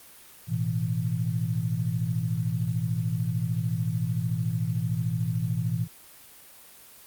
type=chord; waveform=sine; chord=A suspended second; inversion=none; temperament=equal; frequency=110 / 123.47 / 164.81 Hz; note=A2 / B2 / E3; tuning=0 / 0 / 0 cents; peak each=-29 dBFS; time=0.47-5.88 s; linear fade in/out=50 ms; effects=white hiss -50 dBFS RMS until 7.06 s + Opus 32 kbps